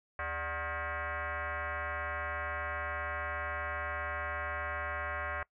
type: tone with frequency modulation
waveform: sine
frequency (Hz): 258.5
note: C4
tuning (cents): -21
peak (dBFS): -34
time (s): 0.19-5.43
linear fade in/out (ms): 2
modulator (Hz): 334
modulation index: 5.4
effects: noise-tail reverb RT60 0.1 s tail -22 dB re dry